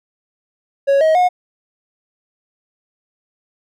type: tone with pitch steps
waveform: triangle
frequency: 554.4 / 633.2 / 723.1 Hz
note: C#5 / D#5 / F#5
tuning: 0 / +30 / -40 cents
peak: -8 dBFS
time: 0.87-1.29 s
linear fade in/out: 20 ms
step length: 140 ms
effects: none

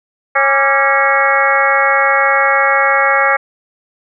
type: harmonic tone with a mistuned harmonic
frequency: 274.1 Hz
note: C#4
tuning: 19 cents flat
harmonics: 2 / 3 / 4 / 5 / 6 / 7 / 8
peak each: -17 / -17 / -17 / -17 / -17 / -17 / -17 dBFS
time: 0.35-3.37 s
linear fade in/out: 10 ms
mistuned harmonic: 4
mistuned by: +110 cents
effects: none

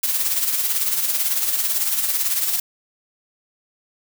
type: noise with tremolo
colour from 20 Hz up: blue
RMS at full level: -19 dBFS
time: 0.03-2.6 s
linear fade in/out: 5 ms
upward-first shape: sine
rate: 18 Hz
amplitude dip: 50%
effects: none

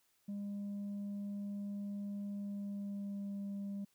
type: tone with pitch glide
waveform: sine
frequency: 202.2 to 199.65 Hz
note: G#3 to G3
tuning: -46 to +32 cents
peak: -36 dBFS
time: 0.28-3.85 s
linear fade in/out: 10 ms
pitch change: -22 cents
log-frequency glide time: 2.29-3.44 s
effects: tanh soft clip ceiling -38 dBFS + white hiss -75 dBFS RMS until 3.94 s

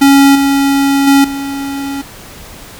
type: tone with level steps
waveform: square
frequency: 277.2 Hz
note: C#4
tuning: in tune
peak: -4 / -9 / -5 / -18 dBFS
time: 0.01-2.02 s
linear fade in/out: 10 ms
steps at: 0.35 / 1.07 / 1.24 s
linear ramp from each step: 5 ms
effects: pink hiss -33 dBFS RMS until 2.79 s

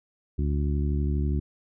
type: harmonic tone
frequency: 72.3 Hz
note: D2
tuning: 27 cents flat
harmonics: 1 / 2 / 3 / 4 / 5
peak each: -24 / -30 / -34 / -36 / -38 dBFS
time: 0.38-1.4 s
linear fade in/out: 10 ms
effects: none

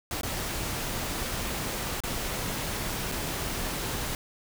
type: noise with dropouts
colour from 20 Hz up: pink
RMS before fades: -32 dBFS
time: 0.11-4.15 s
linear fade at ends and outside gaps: 1 ms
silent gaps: 0.211-0.232 / 2.004-2.036 / 3.116-3.12 s
effects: none

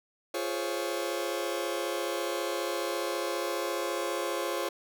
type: chord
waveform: sawtooth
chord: Db major seventh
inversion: first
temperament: just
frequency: 346.5 / 415.8 / 519.7 / 554.4 Hz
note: F4 / Ab4 / C5 / Db5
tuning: -14 / +2 / -12 / 0 cents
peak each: -31 / -33 / -32 / -31 dBFS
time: 0.34-4.69 s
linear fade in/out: 5 ms
effects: none

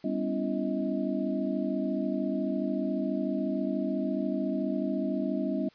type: tone cluster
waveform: sine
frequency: 197.6 / 249.9 / 284 / 334.4 / 633 Hz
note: G3 / B3 / C#4 / E4 / D#5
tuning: +14 / +21 / +42 / +25 / +30 cents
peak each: -33 / -33 / -32 / -35 / -36 dBFS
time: 0.04-5.69 s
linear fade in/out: 5 ms
effects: white hiss -60 dBFS RMS until 5.74 s + resampled to 11025 Hz

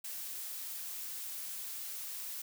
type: noise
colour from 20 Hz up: blue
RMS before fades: -42 dBFS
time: 0.04-2.42 s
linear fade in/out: 5 ms
effects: none

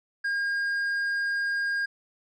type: tone with tanh clipping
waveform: sine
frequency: 1619 Hz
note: G#6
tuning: 45 cents flat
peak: -26 dBFS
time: 0.24-1.86 s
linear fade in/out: 10 ms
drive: 5 dB
effects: none

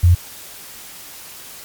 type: tone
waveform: sine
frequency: 87.5 Hz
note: F2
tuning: 4 cents sharp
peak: -7 dBFS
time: 0.03-0.15 s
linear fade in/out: 10 ms
effects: white hiss -37 dBFS RMS until 1.64 s + MP3 96 kbps

